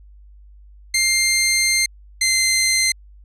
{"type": "tone pair in turn", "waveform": "15% pulse", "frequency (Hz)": [2100, 2077], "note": ["C7", "C7"], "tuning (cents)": [6, -13], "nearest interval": "unison", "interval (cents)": 19, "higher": "first", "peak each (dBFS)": -9, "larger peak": "neither", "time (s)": [[0.94, 1.86], [2.21, 2.92]], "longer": "first", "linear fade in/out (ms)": 5, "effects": ["added 50 Hz sine -42 dBFS peak until 3.24 s", "resampled to 32000 Hz"]}